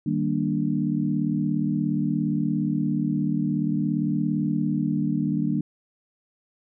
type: chord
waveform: sine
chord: Eb major seventh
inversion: none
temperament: equal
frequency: 155.56 / 196 / 233.1 / 293.7 Hz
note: Eb3 / G3 / Bb3 / D4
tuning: 0 / 0 / 0 / 0 cents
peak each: -27 dBFS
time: 0.06-5.61 s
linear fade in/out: 5 ms
effects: none